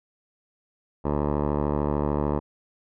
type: tone with low-pass filter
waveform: 10% pulse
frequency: 73.42 Hz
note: D2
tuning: in tune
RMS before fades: -25 dBFS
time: 1.04-2.4 s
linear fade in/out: 20 ms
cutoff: 810 Hz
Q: 3
effects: none